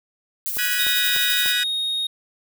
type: noise with tremolo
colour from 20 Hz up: violet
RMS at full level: -24 dBFS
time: 0.46-1.52 s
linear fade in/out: 0 ms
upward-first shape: triangle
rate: 12 Hz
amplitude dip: 50%
type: click train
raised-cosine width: 1 ms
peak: -22 dBFS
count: 4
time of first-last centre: 0.57-1.46 s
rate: 3.37 Hz
type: chord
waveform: 30% pulse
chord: G# minor seventh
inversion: third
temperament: equal with one note detuned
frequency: 1480 / 1661.2 / 1937.1 / 2489 Hz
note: F#6 / G#6 / B6 / D#7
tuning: 0 / 0 / -34 / 0 cents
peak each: -23 / -26 / -25 / -26 dBFS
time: 0.58-1.64 s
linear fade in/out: 10 ms
type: tone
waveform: triangle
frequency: 3729 Hz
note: A#7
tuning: in tune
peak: -20 dBFS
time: 0.79-2.07 s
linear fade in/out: 5 ms
effects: none